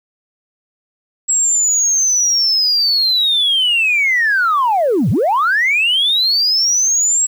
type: linear two-way sweep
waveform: sine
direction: down then up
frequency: 7720 to 90.5 to 7720 Hz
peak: -10 dBFS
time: 1.28-7.27 s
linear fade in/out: 20 ms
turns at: 5.1 s
effects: tanh soft clip ceiling -8 dBFS + 7-bit